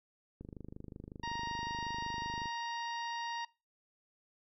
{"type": "click train", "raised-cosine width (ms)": 3, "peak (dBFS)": -33, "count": 53, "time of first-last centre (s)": [0.41, 2.457], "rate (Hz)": 25.4}
{"type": "harmonic tone", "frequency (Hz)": 936, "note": "A#5", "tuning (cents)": 7, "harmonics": [1, 2, 3, 4, 5, 6], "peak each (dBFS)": [-38, -44, -48, -50, -52, -54], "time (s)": [1.23, 3.45], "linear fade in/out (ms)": 5}
{"effects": ["noise-tail reverb RT60 0.3 s tail -23 dB re dry"]}